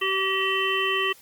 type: harmonic tone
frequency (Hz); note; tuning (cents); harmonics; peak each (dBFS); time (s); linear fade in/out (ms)
384.1; G4; -35; 1 / 3 / 5 / 7 / 8; -28 / -28 / -28 / -28 / -28; 0.01-1.13; 10
effects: white hiss -52 dBFS RMS until 1.21 s + Opus 32 kbps